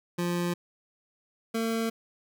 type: tone pair in turn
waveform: 25% pulse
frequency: 174.61 / 226.4 Hz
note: F3 / A3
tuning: 0 / +50 cents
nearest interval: major third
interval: 450 cents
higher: second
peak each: -23 dBFS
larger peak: neither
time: 0.18-0.54 / 1.54-1.9 s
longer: neither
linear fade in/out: 10 ms
effects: none